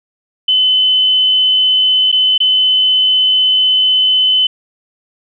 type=tone with dropouts; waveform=sine; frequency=3032 Hz; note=F#7; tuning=42 cents sharp; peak=-8 dBFS; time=0.48-4.47 s; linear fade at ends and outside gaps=5 ms; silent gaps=2.117-2.125 / 2.379-2.402 s; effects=none